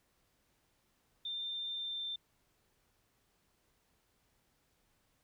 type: tone with pitch glide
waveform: sine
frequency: 3592 to 3571 Hz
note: A7 to A7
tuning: +35 to +25 cents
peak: -37 dBFS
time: 1.25-2.16 s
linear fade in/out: 5 ms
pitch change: -10 cents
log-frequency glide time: 1.74-2.05 s
effects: pink hiss -75 dBFS RMS until 5.23 s